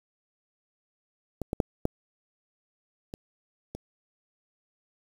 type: clicks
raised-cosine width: 2 ms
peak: -18 / -15 / -8 / -11 / -25 / -24 dBFS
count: 6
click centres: 1.417 / 1.531 / 1.602 / 1.854 / 3.139 / 3.75 s
effects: 7-bit